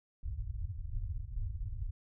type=low-pass noise; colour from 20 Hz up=pink; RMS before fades=-38 dBFS; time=0.23-1.91 s; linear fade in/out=5 ms; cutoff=110 Hz; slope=48 dB/octave; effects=none